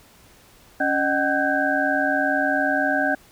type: tone cluster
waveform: sine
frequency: 279.5 / 612 / 755 / 1529 / 1609 Hz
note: C#4 / D#5 / F#5 / G6 / G6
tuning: +14 / -29 / +35 / -44 / +45 cents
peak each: -25 dBFS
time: 0.8-3.15 s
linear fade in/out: 5 ms
effects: pink hiss -52 dBFS RMS until 3.31 s